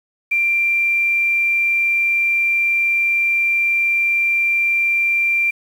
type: tone with quantisation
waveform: sine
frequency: 2367 Hz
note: D7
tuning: 13 cents sharp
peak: -14 dBFS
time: 0.31-5.51 s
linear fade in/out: 10 ms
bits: 7
effects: none